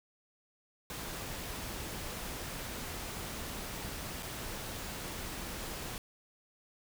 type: noise with dropouts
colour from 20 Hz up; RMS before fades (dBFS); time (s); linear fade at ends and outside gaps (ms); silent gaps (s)
pink; -41; 0.9-5.98; 1; 4.225-4.229
effects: none